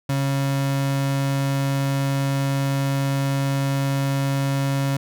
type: tone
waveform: 35% pulse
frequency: 137.7 Hz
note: C#3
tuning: 11 cents flat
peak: -18 dBFS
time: 0.09-4.97 s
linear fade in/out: 5 ms
effects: none